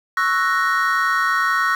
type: chord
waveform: triangle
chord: F# dominant seventh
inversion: second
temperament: equal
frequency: 1108.7 / 1318.5 / 1480 / 1864.7 Hz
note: C#6 / E6 / F#6 / A#6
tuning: 0 / 0 / 0 / 0 cents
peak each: -20 dBFS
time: 0.17-1.75 s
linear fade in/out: 2 ms
effects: 7-bit